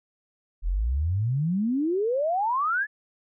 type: exponential sweep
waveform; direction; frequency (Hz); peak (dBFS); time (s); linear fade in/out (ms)
sine; up; 39 to 1760; -22; 0.62-2.87; 50
effects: none